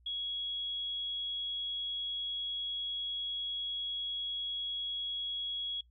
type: tone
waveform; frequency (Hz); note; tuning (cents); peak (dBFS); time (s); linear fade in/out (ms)
sine; 3330; G#7; +4; -34; 0.06-5.81; 5
effects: noise-tail reverb RT60 0.1 s tail -20 dB re dry + added 60 Hz sine -61 dBFS peak until 5.9 s